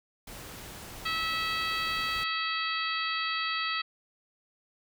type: noise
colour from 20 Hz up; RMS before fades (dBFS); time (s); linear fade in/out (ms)
pink; -44; 0.27-2.24; 5
type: harmonic tone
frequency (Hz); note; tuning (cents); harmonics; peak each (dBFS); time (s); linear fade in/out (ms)
650; E5; -24; 2 / 3 / 4 / 5 / 6 / 7; -33 / -35 / -36 / -37 / -38 / -38; 1.05-3.82; 10
effects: none